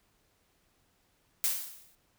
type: noise with exponential decay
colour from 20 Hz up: blue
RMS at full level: -26 dBFS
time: 1.44-1.95 s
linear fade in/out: 0 ms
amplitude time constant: 110 ms
effects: pink hiss -71 dBFS RMS until 2.18 s